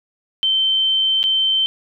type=tone with dropouts; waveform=sine; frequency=3102 Hz; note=G7; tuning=19 cents flat; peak=-14 dBFS; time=0.43-1.66 s; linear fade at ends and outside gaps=0 ms; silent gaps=1.23-1.239 s; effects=none